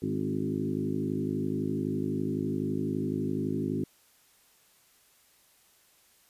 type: harmonic tone with a mistuned harmonic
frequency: 51.91 Hz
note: G#1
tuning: in tune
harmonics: 2 / 3 / 4 / 5 / 6 / 7 / 8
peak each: -39 / -35 / -35 / -33 / -37 / -35 / -42 dBFS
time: 0.02-3.84 s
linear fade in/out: 5 ms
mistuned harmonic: 5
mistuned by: +36 cents
effects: white hiss -63 dBFS RMS until 6.29 s + resampled to 32000 Hz